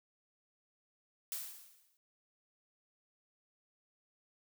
blue noise with exponential decay, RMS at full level -38 dBFS, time 1.32-1.97 s, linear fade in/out 0 ms, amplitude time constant 140 ms, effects none

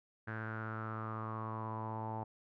sawtooth tone with low-pass filter sweep, 110.5 Hz, A2, 8 cents sharp, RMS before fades -41 dBFS, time 0.27-2.24 s, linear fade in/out 10 ms, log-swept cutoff 1600 to 850 Hz, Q 7.4, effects none

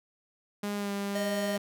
sawtooth tone with pitch glide, 204.6 to 200.4 Hz, G#3 to G3, -26 to +38 cents, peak -27 dBFS, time 0.63-1.58 s, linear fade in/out 5 ms, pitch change -36 cents, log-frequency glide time 0.76-0.91 s
square tone, 619 Hz, D#5, 9 cents flat, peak -32 dBFS, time 1.15-1.57 s, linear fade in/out 5 ms
effects none

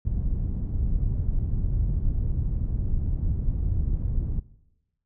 pink low-pass noise, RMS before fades -25 dBFS, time 0.05-4.4 s, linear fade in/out 10 ms, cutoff 110 Hz, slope 12 dB/octave, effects noise-tail reverb RT60 1.0 s tail -20 dB re dry

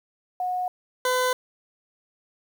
sine / 20% pulse tone pair in turn, 729 / 505.6 Hz, F#5 / B4, -26 / +41 cents, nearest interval tritone, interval 633 cents, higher first, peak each -24 / -16 dBFS, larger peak second, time 0.4-0.68 / 1.05-1.33 s, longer neither, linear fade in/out 2 ms, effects 9-bit

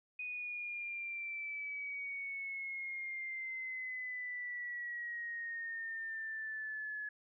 sine exponential sweep, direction down, 2489 to 1700 Hz, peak -39 dBFS, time 0.19-7.09 s, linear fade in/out 5 ms, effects none

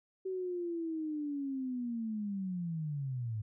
sine linear sweep, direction down, 380.9 to 104.2 Hz, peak -34 dBFS, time 0.25-3.42 s, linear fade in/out 10 ms, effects none

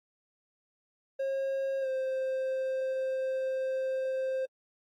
triangle tone with pitch glide, 540 to 525.2 Hz, C#5 to C5, -45 to +6 cents, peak -27 dBFS, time 1.19-4.46 s, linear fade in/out 10 ms, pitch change -49 cents, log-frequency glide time 1.81-1.87 s, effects AAC 48 kbps

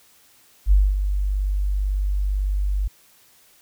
sine tone with ADSR envelope, 49 Hz, G1, in tune, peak -10 dBFS, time 0.66-2.88 s, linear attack 55 ms, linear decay 230 ms, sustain -9 dB, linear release 8 ms, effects white hiss -55 dBFS RMS until 3.61 s

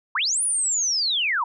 sine linear two-way sweep, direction up then down, 880 to 9956 to 880 Hz, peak -20 dBFS, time 0.15-1.44 s, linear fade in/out 5 ms, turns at 0.43 s, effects none

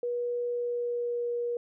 sine tone with pitch glide, 483.2 to 477.9 Hz, B4 to A#4, -38 to +43 cents, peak -28 dBFS, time 0.03-1.57 s, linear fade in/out 2 ms, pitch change -19 cents, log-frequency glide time 0.46-1.3 s, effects none

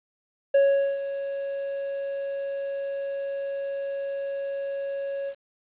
triangle tone with ADSR envelope, 554.4 Hz, C#5, in tune, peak -13 dBFS, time 0.54-5.35 s, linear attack 8 ms, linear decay 430 ms, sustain -13 dB, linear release 67 ms, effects resampled to 8000 Hz + 9-bit

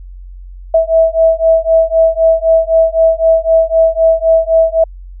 sine beating tone pair, 650 / 653.9 Hz, E5 / E5, -24 / -14 cents, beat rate 3.9 Hz, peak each -10 dBFS, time 0.74-4.84 s, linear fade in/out 5 ms, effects added 45 Hz sine -28 dBFS peak until 5.2 s

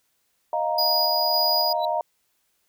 sine chord, Eb suspended second, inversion none, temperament just, 622.3 / 700 / 933.4 Hz, Eb5 / F5 / Bb5, 0 / +4 / +2 cents, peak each -26 dBFS, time 0.53-2.01 s, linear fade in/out 2 ms
square tone with tremolo, 4920 Hz, D#8, 20 cents flat, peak -21 dBFS, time 0.78-1.73 s, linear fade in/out 5 ms, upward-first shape square, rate 1.8 Hz, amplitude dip 25%
triangle tone with exponential growth, 3951 Hz, B7, in tune, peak -25 dBFS, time 1.75-1.85 s, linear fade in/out 2 ms, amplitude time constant 20 ms
effects white hiss -70 dBFS RMS until 2.68 s

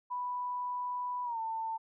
sine tone with pitch glide, 987.8 to 895.4 Hz, B5 to A5, 0 to +30 cents, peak -33 dBFS, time 0.1-1.78 s, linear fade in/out 20 ms, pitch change -170 cents, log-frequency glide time 1.24-1.39 s, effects none

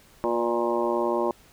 harmonic tone with a mistuned harmonic, 118 Hz, A#2, 22 cents sharp, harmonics 2 / 3 / 4 / 5 / 6 / 7 / 8 / 9, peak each -33 / -26 / -32 / -28 / -40 / -33 / -31 / -33 dBFS, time 0.24-1.31 s, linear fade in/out 0 ms, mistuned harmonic 4, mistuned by +49 cents, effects pink hiss -55 dBFS RMS until 1.52 s

